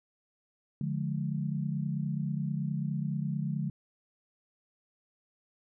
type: chord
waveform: sine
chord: D diminished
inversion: none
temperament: just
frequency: 146.83 / 176.2 / 211.4 Hz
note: D3 / F3 / Ab3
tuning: 0 / +16 / +31 cents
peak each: -32 / -35 / -36 dBFS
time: 0.81-3.7 s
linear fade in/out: 2 ms
effects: none